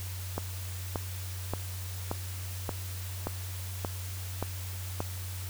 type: click train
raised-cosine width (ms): 1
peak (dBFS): -17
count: 9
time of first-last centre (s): 0.38-5.004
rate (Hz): 1.73
effects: added 92 Hz sine -36 dBFS peak until 5.49 s + white hiss -44 dBFS RMS until 5.49 s